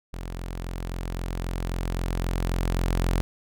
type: tone with level ramp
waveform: sawtooth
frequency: 43.77 Hz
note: F1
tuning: 5 cents sharp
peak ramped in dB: -29 to -17 dBFS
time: 0.13-3.21 s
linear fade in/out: 0 ms
effects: none